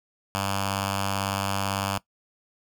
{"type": "tone with notch filter", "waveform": "5% pulse", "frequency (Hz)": 98, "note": "G2", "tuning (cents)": 0, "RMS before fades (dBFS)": -28, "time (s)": [0.35, 1.98], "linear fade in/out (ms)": 0, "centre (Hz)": 390, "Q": 0.78, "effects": ["noise-tail reverb RT60 0.1 s tail -19 dB re dry"]}